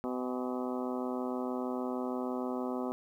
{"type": "harmonic tone with a mistuned harmonic", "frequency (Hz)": 126.4, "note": "B2", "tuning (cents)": 41, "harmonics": [2, 3, 4, 5, 6, 7, 8, 9, 10], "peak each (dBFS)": [-35, -39, -41, -43, -45, -46, -47, -48, -49], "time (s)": [0.04, 2.92], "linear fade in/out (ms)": 0, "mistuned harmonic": 7, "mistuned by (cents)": -71, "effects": ["11-bit"]}